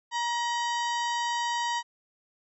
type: harmonic tone with a mistuned harmonic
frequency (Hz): 948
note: A#5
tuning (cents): +29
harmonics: 1 / 2 / 3 / 4 / 5 / 6 / 7 / 8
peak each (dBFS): -28 / -34 / -38 / -40 / -42 / -44 / -45 / -46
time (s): 0.11-1.83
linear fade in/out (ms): 50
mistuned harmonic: 3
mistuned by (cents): +100
effects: none